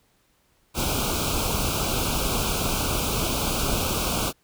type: band-stop noise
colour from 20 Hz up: pink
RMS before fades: -25 dBFS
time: 0.74-4.33 s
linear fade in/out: 50 ms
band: 1500 to 2300 Hz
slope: 96 dB/octave
effects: pink hiss -65 dBFS RMS until 4.43 s